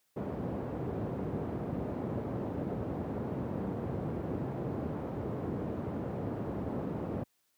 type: band-pass noise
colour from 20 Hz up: pink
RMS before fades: -36 dBFS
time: 0.16-7.24 s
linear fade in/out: 10 ms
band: 100 to 530 Hz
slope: 12 dB/octave
effects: white hiss -75 dBFS RMS until 7.57 s + high-pass 60 Hz 12 dB/octave